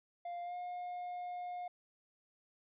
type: tone with pitch glide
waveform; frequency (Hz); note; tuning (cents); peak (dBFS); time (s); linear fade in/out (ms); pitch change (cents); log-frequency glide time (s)
triangle; 698.5 to 714.8; F5 to F5; 0 to +40; -38; 0.25-1.68; 5; +40; 0.43-0.55
effects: resampled to 8000 Hz